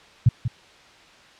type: tone with echo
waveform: sine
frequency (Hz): 119.6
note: A#2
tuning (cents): +45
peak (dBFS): -10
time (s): 0.26-0.29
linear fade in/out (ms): 5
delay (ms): 190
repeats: 1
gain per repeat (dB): -10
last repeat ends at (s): 0.48
effects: white hiss -50 dBFS RMS until 1.39 s + low-pass 4000 Hz 12 dB/octave